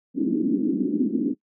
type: band-pass noise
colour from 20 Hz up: white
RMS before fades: -23 dBFS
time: 0.14-1.35 s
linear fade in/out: 50 ms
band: 210 to 320 Hz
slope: 48 dB/octave
effects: noise-tail reverb RT60 0.1 s tail -21 dB re dry